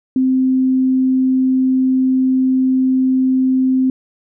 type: tone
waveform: sine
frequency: 260 Hz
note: C4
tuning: 11 cents flat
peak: -11 dBFS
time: 0.16-3.9 s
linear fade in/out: 2 ms
effects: none